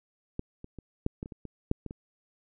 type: clicks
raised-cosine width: 3 ms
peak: -19 / -29 / -29 / -14 / -22 / -29 / -29 / -27 / -12 / -24 / -27 dBFS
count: 11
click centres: 0.394 / 0.644 / 0.787 / 1.064 / 1.229 / 1.259 / 1.322 / 1.453 / 1.714 / 1.863 / 1.909 s
effects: none